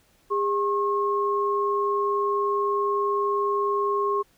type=tone pair together; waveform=sine; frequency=405.5 / 1081 Hz; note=G#4 / C#6; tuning=-41 / -44 cents; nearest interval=octave + perfect fourth; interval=1697 cents; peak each=-24 dBFS; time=0.3-4.23 s; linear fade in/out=20 ms; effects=pink hiss -62 dBFS RMS until 4.37 s